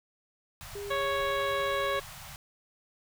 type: band-stop noise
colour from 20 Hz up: pink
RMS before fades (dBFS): -45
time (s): 0.61-2.36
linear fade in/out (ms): 0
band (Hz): 170 to 630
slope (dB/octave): 48
type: tone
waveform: sine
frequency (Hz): 405.1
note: G#4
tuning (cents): -43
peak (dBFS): -36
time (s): 0.75-2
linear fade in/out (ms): 5
type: harmonic tone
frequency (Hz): 554.4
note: C#5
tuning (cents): 0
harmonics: 1 / 2 / 3 / 4 / 5 / 6 / 7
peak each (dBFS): -31 / -32 / -36 / -39 / -45 / -42 / -42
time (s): 0.9-2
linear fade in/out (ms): 10
effects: none